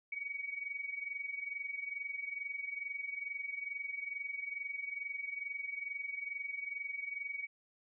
sine tone with amplitude modulation, 2254 Hz, C#7, 28 cents sharp, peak -35 dBFS, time 0.12-7.47 s, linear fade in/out 5 ms, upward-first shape sine, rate 22.3 Hz, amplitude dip 75%, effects none

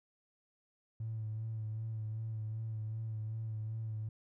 triangle tone with vibrato, 110 Hz, A2, in tune, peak -33 dBFS, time 1-4.09 s, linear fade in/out 5 ms, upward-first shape sine, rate 2.6 Hz, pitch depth 31 cents each way, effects tanh soft clip ceiling -34 dBFS

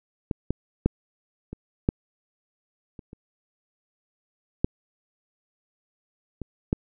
clicks, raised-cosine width 3 ms, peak -13 / -11 / -6 / -22 / -7 / -27 / -29 / -7 / -20 / -9 dBFS, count 10, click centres 0.312 / 0.506 / 0.86 / 1.53 / 1.889 / 2.992 / 3.131 / 4.645 / 6.417 / 6.729 s, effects none

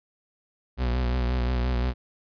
40% pulse tone with vibrato, 61.74 Hz, B1, in tune, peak -22 dBFS, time 0.77-1.94 s, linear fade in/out 50 ms, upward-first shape sine, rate 5.7 Hz, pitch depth 52 cents each way, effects resampled to 11025 Hz

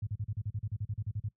sine tone bursts, 104.6 Hz, G#2, 13 cents sharp, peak -31 dBFS, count 15, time 0.02-1.285 s, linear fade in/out 5 ms, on 47 ms, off 40 ms, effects noise-tail reverb RT60 0.1 s tail -20 dB re dry + high-pass 60 Hz 12 dB/octave

